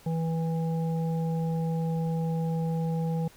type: harmonic tone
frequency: 163.5 Hz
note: E3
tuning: 14 cents flat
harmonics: 1 / 3 / 5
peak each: -26 / -36 / -40 dBFS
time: 0.06-3.28 s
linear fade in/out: 5 ms
effects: pink hiss -55 dBFS RMS until 3.36 s